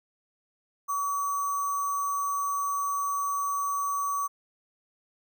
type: tone with sample-and-hold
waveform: sine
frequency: 1135 Hz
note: C#6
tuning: 41 cents sharp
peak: -26 dBFS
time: 0.88-4.28 s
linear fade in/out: 20 ms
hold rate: 7350 Hz
effects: none